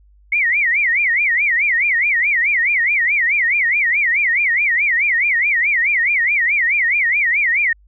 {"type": "tone with vibrato", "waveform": "sine", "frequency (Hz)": 2108, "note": "C7", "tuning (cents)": 12, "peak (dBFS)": -13, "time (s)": [0.32, 7.73], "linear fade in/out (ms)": 5, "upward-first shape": "sine", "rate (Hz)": 4.7, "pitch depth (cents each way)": 240, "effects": ["added 50 Hz sine -47 dBFS peak until 7.87 s"]}